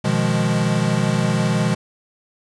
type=chord; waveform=square; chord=F half-diminished seventh; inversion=second; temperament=equal; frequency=123.47 / 155.56 / 174.61 / 207.7 Hz; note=Cb3 / Eb3 / F3 / Ab3; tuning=0 / 0 / 0 / 0 cents; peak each=-23 dBFS; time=0.04-1.75 s; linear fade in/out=10 ms; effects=resampled to 22050 Hz + 8-bit